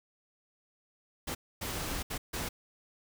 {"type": "noise bursts at uneven times", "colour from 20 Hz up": "pink", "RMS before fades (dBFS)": -36, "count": 4, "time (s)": [[1.27, 1.35], [1.61, 2.03], [2.1, 2.18], [2.33, 2.49]], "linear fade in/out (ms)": 10, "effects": []}